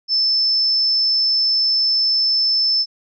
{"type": "tone", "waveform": "sine", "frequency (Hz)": 5274, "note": "E8", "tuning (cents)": 0, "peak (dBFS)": -14, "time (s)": [0.08, 2.86], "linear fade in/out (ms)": 50, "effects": []}